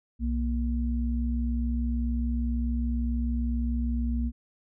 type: tone pair together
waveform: sine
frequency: 62.4 / 235.6 Hz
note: B1 / A#3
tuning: +19 / +19 cents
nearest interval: octave + major seventh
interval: 2300 cents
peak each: -26 / -30 dBFS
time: 0.19-4.32 s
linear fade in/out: 50 ms
effects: none